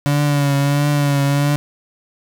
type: tone with vibrato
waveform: 35% pulse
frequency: 143.1 Hz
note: D3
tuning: 45 cents flat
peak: -12 dBFS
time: 0.06-1.56 s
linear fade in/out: 0 ms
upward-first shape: triangle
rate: 1.5 Hz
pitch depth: 46 cents each way
effects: none